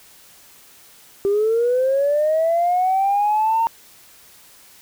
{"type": "linear sweep", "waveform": "sine", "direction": "up", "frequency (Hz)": [392, 922], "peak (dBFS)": -14, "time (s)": [1.25, 3.67], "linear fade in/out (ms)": 0, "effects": ["tanh soft clip ceiling -11 dBFS", "white hiss -48 dBFS RMS until 4.81 s"]}